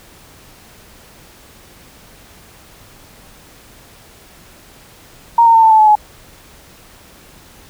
sine tone with pitch steps, 932.3 / 917.3 / 902.6 / 888.1 / 873.9 / 859.9 / 846.1 Hz, A#5 / A#5 / A5 / A5 / A5 / A5 / G#5, 0 / -28 / +44 / +16 / -12 / -40 / +32 cents, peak -5 dBFS, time 5.38-5.954 s, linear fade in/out 5 ms, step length 82 ms, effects pink hiss -43 dBFS RMS until 7.69 s

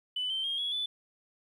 sine tone with pitch steps, 2997 / 3112 / 3231 / 3354 / 3483 Hz, F#7 / G7 / G#7 / G#7 / A7, +22 / -13 / -48 / +16 / -18 cents, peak -29 dBFS, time 0.16-0.86 s, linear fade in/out 5 ms, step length 140 ms, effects tanh soft clip ceiling -25 dBFS + 11-bit

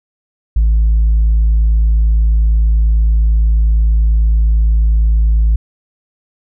triangle tone with tanh clipping, 54.4 Hz, A1, 19 cents flat, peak -8 dBFS, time 0.56-5.56 s, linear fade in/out 5 ms, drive 6 dB, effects none

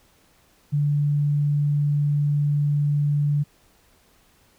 sine tone, 145.8 Hz, D3, 12 cents flat, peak -18 dBFS, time 0.72-3.44 s, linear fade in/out 20 ms, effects pink hiss -59 dBFS RMS until 4.58 s

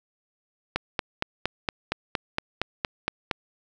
click train, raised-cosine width 0.3 ms, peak -8 dBFS, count 12, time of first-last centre 0.76-3.312 s, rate 4.31 Hz, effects none

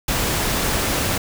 pink noise, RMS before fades -21 dBFS, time 0.08-1.18 s, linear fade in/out 5 ms, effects none

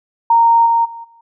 sine tone with level steps, 926 Hz, A#5, 12 cents flat, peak -7 / -10 / -28 / -44 dBFS, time 0.3-1.21 s, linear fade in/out 5 ms, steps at 0.65 / 0.84 / 1.03 s, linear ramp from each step 20 ms, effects none

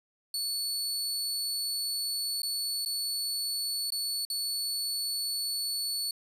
sawtooth tone with dropouts, 4435 Hz, C#8, in tune, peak -27 dBFS, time 0.34-6.11 s, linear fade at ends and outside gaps 2 ms, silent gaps 2.42-2.431 / 2.85-2.859 / 3.904-3.921 / 4.251-4.3 s, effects resampled to 32000 Hz

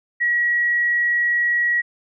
sine tone, 1915 Hz, A#6, 46 cents sharp, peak -16 dBFS, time 0.2-1.82 s, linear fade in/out 20 ms, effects none

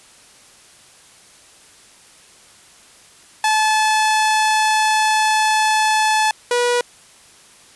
sawtooth tone pair in turn, 865 / 485.5 Hz, A5 / B4, -30 / -30 cents, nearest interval minor seventh, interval 1000 cents, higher first, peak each -10 / -11 dBFS, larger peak first, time 3.44-6.31 / 6.51-6.81 s, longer first, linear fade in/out 2 ms, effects white hiss -47 dBFS RMS until 7.75 s + resampled to 24000 Hz

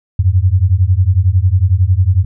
sine beating tone pair, 87.31 / 98.31 Hz, F2 / G2, 0 / +5 cents, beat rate 11 Hz, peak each -11 dBFS, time 0.19-2.25 s, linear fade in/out 5 ms, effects none

